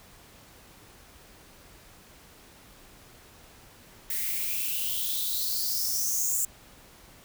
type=noise with high-pass filter sweep; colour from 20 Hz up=violet; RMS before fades=-29 dBFS; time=4.1-6.45 s; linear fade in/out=2 ms; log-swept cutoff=1900 to 7500 Hz; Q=7.1; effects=pink hiss -53 dBFS RMS until 7.24 s